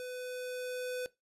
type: tone with level ramp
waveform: square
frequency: 501 Hz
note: B4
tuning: 25 cents sharp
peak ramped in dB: -40 to -35 dBFS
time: 0-1.06 s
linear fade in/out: 0 ms
effects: noise-tail reverb RT60 0.2 s tail -19 dB re dry + resampled to 32000 Hz